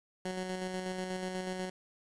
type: tone with tremolo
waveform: 15% pulse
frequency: 185 Hz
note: F#3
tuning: in tune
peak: -28 dBFS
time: 0.25-1.7 s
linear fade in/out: 5 ms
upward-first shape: square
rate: 8.2 Hz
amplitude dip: 30%
effects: resampled to 22050 Hz + 9-bit